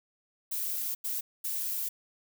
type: noise bursts at uneven times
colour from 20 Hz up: violet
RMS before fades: -33 dBFS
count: 3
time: 0.51-0.95 / 1.04-1.21 / 1.44-1.89 s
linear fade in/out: 10 ms
effects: none